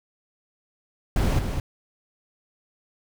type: noise with echo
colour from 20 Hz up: brown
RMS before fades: -21 dBFS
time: 1.16-1.39 s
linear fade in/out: 2 ms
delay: 210 ms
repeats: 1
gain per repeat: -6 dB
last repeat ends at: 1.6 s
effects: none